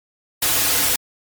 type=noise with comb filter; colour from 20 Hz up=white; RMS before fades=-18 dBFS; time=0.42-0.96 s; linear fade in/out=5 ms; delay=5.1 ms; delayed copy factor=-0.95; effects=MP3 96 kbps